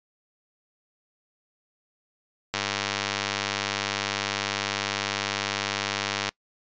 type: click train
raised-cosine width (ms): 0.2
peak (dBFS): -8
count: 376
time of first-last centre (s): 2.54-6.29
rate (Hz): 100
effects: noise-tail reverb RT60 0.1 s tail -25 dB re dry + resampled to 16000 Hz